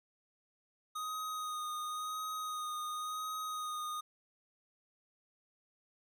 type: tone with vibrato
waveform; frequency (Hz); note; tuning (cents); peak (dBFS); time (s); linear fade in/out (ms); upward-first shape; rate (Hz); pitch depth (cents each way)
square; 1244.5; D#6; 0; -38; 0.95-4.01; 10; sine; 0.94; 20
effects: none